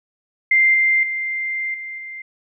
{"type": "tone with level steps", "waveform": "sine", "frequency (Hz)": 2093, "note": "C7", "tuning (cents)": 0, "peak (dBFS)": [-11, -13, -21, -28, -30], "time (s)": [0.51, 2.22], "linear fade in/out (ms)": 5, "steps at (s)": [0.74, 1.03, 1.74, 1.98], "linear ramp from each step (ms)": 2, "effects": []}